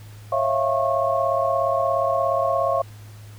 sine tone cluster, 546 / 655 / 692 / 1091 Hz, C#5 / E5 / F5 / C#6, -26 / -11 / -16 / -28 cents, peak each -24 dBFS, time 0.32-2.82 s, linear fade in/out 5 ms, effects added 105 Hz sine -39 dBFS peak until 3.38 s + pink hiss -50 dBFS RMS until 3.38 s

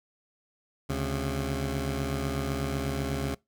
15% pulse tone pair together, 71.9 / 135.73 Hz, D2 / C#3, -36 / -36 cents, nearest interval major seventh, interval 1100 cents, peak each -25 dBFS, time 0.89-3.35 s, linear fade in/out 10 ms, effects noise-tail reverb RT60 0.2 s tail -24 dB re dry

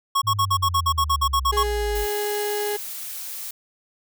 square tone bursts, 1100 Hz, C#6, 14 cents flat, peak -18 dBFS, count 13, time 0.15-1.634 s, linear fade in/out 10 ms, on 68 ms, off 50 ms
sine exponential sweep, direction down, 107.8 to 49.16 Hz, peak -25 dBFS, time 0.23-2.07 s, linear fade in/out 50 ms
35% pulse tone, 414.9 Hz, G#4, 2 cents flat, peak -22 dBFS, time 1.52-2.77 s, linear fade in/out 10 ms
blue noise, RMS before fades -33 dBFS, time 1.95-3.51 s, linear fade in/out 5 ms
effects none

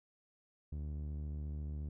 sawtooth tone with low-pass filter, 74.3 Hz, D2, 21 cents sharp, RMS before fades -41 dBFS, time 0.72-1.89 s, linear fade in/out 5 ms, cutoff 210 Hz, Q 0.55, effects none

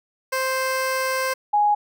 15% pulse / sine tone pair in turn, 523.3 / 830.7 Hz, C5 / G#5, 0 / 0 cents, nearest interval minor sixth, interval 800 cents, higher second, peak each -15 dBFS, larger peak neither, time 0.32-1.34 / 1.53-1.75 s, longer first, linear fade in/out 10 ms, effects none

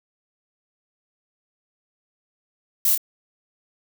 violet noise with echo, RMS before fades -19 dBFS, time 2.85-2.95 s, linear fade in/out 2 ms, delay 27 ms, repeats 1, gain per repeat -6 dB, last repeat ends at 2.977 s, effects none

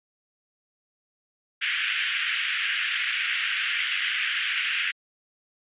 white band-pass noise, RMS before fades -27 dBFS, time 1.61-4.92 s, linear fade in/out 20 ms, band 1500 to 3200 Hz, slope 48 dB/octave, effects resampled to 8000 Hz

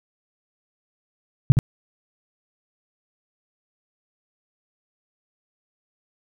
sine tone with echo, 132.2 Hz, C3, 18 cents sharp, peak -6 dBFS, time 1.5-1.52 s, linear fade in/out 0 ms, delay 69 ms, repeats 1, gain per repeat -5 dB, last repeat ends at 1.589 s, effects none

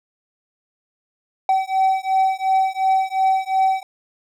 triangle beating tone pair, 763 / 765.8 Hz, G5 / G5, -47 / -41 cents, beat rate 2.8 Hz, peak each -17 dBFS, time 1.49-3.83 s, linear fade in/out 2 ms, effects none

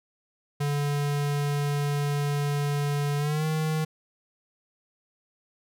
square tone with pitch glide, 144.4 to 156.56 Hz, D3 to D#3, -29 to +11 cents, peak -25 dBFS, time 0.6-3.85 s, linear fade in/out 10 ms, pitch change +140 cents, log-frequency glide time 3.18-3.45 s, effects none

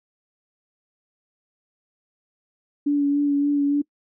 sine tone with vibrato, 286.4 Hz, D4, 43 cents flat, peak -17 dBFS, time 2.86-3.82 s, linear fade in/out 10 ms, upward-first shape sine, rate 3.5 Hz, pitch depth 18 cents each way, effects noise-tail reverb RT60 0.1 s tail -24 dB re dry

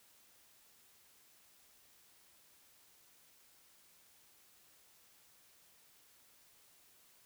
silence, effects white hiss -66 dBFS RMS until 7.25 s

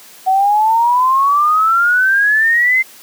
sine exponential sweep, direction up, 746 to 2094 Hz, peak -9 dBFS, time 0.26-2.83 s, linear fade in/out 20 ms, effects white hiss -40 dBFS RMS until 3.02 s + high-pass 200 Hz 12 dB/octave

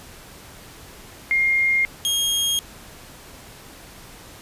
sine / sawtooth tone pair in turn, 2125 / 3252 Hz, C7 / G#7, +26 / -37 cents, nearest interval perfect fifth, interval 737 cents, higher second, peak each -16 dBFS, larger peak neither, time 1.31-1.85 / 2.05-2.59 s, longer neither, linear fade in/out 0 ms, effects pink hiss -43 dBFS RMS until 4.41 s + resampled to 32000 Hz

